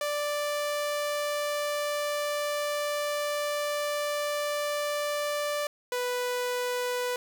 sawtooth tone pair in turn, 587.3 / 493.9 Hz, D5 / B4, 0 / 0 cents, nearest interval minor third, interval 300 cents, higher first, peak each -24 dBFS, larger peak neither, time 0.01-5.67 / 5.92-7.16 s, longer first, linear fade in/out 2 ms, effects 9-bit

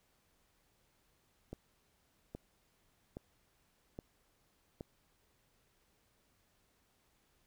click train, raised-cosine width 2 ms, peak -30 dBFS, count 5, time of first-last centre 1.53-4.809 s, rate 1.22 Hz, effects pink hiss -74 dBFS RMS until 7.46 s

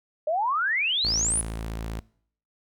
sine exponential sweep, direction up, 588 to 10548 Hz, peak -22 dBFS, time 0.27-1.41 s, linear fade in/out 5 ms
sawtooth tone, 55.3 Hz, A1, 9 cents sharp, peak -27 dBFS, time 1.04-2 s, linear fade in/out 5 ms
effects noise-tail reverb RT60 0.6 s tail -22 dB re dry

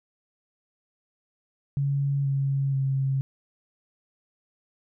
sine tone with pitch steps, 140 / 137.52 / 135.07 Hz, C#3 / C#3 / C#3, +18 / -13 / -45 cents, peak -22 dBFS, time 1.77-3.21 s, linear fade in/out 0 ms, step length 480 ms, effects none

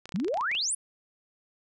clicks, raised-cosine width 0.2 ms, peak -24 dBFS, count 12, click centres 0.056 / 0.092 / 0.122 / 0.16 / 0.2 / 0.246 / 0.282 / 0.342 / 0.373 / 0.41 / 0.515 / 0.551 s
sine exponential sweep, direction up, 160.2 to 10540 Hz, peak -26 dBFS, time 0.14-0.75 s, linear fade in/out 5 ms
effects none

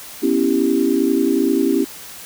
sine chord, C# half-diminished seventh, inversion third, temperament equal, 246.9 / 277.2 / 329.6 / 392 Hz, B3 / C#4 / E4 / G4, 0 / 0 / 0 / 0 cents, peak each -21 / -18 / -19 / -20 dBFS, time 0.22-1.85 s, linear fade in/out 20 ms, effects white hiss -36 dBFS RMS until 2.25 s

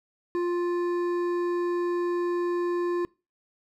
sine tone with hard clipping, 350 Hz, F4, 4 cents sharp, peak -26 dBFS, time 0.35-3.05 s, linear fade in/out 0 ms, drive 9 dB, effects noise-tail reverb RT60 0.3 s tail -24 dB re dry

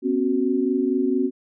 sine chord, B suspended second, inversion none, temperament equal with one note detuned, 246.9 / 271.3 / 370 Hz, B3 / C#4 / F#4, 0 / -37 / 0 cents, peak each -24 / -22 / -23 dBFS, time 0.02-1.31 s, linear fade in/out 50 ms, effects none

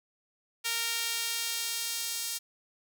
sawtooth tone with high-pass filter sweep, 462.8 Hz, A#4, 13 cents flat, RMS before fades -33 dBFS, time 0.64-2.39 s, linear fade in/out 20 ms, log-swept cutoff 2500 to 5100 Hz, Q 0.82, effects none

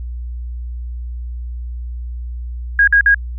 sine tone bursts, 1637 Hz, G#6, 25 cents flat, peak -7 dBFS, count 3, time 2.79-3.145 s, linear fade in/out 2 ms, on 85 ms, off 50 ms, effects added 60 Hz sine -23 dBFS peak until 3.38 s

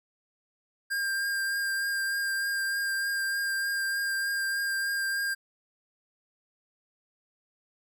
square tone with vibrato, 1600 Hz, G6, 35 cents sharp, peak -28 dBFS, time 0.9-5.35 s, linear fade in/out 20 ms, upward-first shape triangle, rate 3.3 Hz, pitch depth 18 cents each way, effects none

